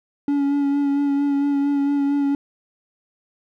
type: tone with vibrato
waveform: triangle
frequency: 282.7 Hz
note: C#4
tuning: 34 cents sharp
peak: -15 dBFS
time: 0.28-2.35 s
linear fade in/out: 2 ms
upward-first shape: sine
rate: 4.4 Hz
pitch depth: 21 cents each way
effects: none